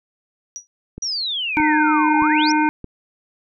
sine tone with exponential decay, 5800 Hz, F#8, 35 cents flat, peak -24 dBFS, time 0.56-0.67 s, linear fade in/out 0 ms, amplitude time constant 23 ms
click train, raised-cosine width 3 ms, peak -19 dBFS, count 4, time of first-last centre 0.98-2.843 s, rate 1.61 Hz
sine exponential two-way sweep, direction down then up, 5920 to 820 to 5920 Hz, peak -21 dBFS, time 1.02-2.52 s, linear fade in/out 5 ms, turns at 2.18 s
harmonic tone, 304.9 Hz, D#4, 35 cents flat, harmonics 1 / 3 / 5 / 7 / 8, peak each -17 / -18 / -24 / -29 / -28 dBFS, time 1.57-2.69 s, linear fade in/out 0 ms
effects none

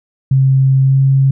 sine tone with pitch glide, 133.8 to 135.35 Hz, C3 to C#3, +39 to -41 cents, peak -7 dBFS, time 0.31-1.31 s, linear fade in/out 5 ms, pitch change +20 cents, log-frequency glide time 0.82-1 s, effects none

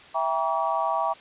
sine chord, E diminished seventh, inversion none, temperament just, 659.3 / 791.1 / 949.3 / 1139.2 Hz, E5 / G5 / Bb5 / Db6, 0 / +16 / +31 / +47 cents, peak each -28 dBFS, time 0.14-1.14 s, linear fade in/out 20 ms, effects white hiss -48 dBFS RMS until 1.2 s + resampled to 8000 Hz

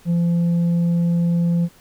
sine tone with tanh clipping, 171.1 Hz, F3, 35 cents flat, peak -16 dBFS, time 0.05-1.69 s, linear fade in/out 50 ms, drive 3 dB, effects pink hiss -51 dBFS RMS until 1.8 s

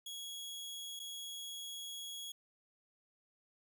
sawtooth tone with dropouts, 3332 Hz, G#7, 5 cents sharp, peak -40 dBFS, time 0.06-2.32 s, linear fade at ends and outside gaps 5 ms, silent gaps 0.994-0.998 s, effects none

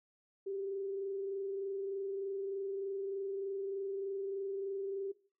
sine tone with frequency modulation, 392 Hz, G4, in tune, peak -36 dBFS, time 0.46-5.12 s, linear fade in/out 10 ms, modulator 23.3 Hz, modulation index 0.37, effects noise-tail reverb RT60 0.4 s tail -18 dB re dry

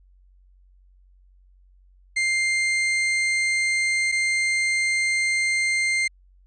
40% pulse tone pair in turn, 2100 / 2100 Hz, C7 / C7, +6 / +6 cents, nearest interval unison, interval 0 cents, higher neither, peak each -19 dBFS, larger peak neither, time 2.16-4.12 / 4.12-6.08 s, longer neither, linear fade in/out 10 ms, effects added 46 Hz sine -52 dBFS peak until 6.46 s + resampled to 22050 Hz

